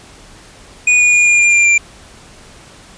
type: tone with pitch steps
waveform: square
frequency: 2464 / 2448 / 2433 / 2417 / 2402 / 2387 / 2372 Hz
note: D#7 / D#7 / D#7 / D7 / D7 / D7 / D7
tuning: -17 / -29 / -39 / +49 / +38 / +28 / +17 cents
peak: -8 dBFS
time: 0.87-1.78 s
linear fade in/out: 5 ms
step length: 130 ms
effects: pink hiss -40 dBFS RMS until 2.97 s + resampled to 22050 Hz